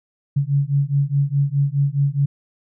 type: beating tone pair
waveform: sine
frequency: 138.59 / 143.39 Hz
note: C#3 / D3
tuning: 0 / -41 cents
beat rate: 4.8 Hz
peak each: -19 / -19 dBFS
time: 0.36-2.26 s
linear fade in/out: 10 ms
effects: none